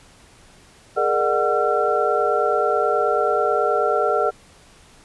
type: tone cluster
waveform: sine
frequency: 416.4 / 465.7 / 601 / 739 / 1358 Hz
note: G#4 / A#4 / D5 / F#5 / F6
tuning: +5 / -2 / +40 / -2 / -49 cents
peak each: -23 dBFS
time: 0.96-4.31 s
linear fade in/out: 20 ms
effects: pink hiss -50 dBFS RMS until 5.04 s + resampled to 24000 Hz